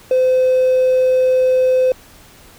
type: tone with hard clipping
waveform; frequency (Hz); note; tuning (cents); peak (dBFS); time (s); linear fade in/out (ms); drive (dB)
triangle; 513; C5; -34; -11; 0.11-1.92; 2; 4
effects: pink hiss -44 dBFS RMS until 2.58 s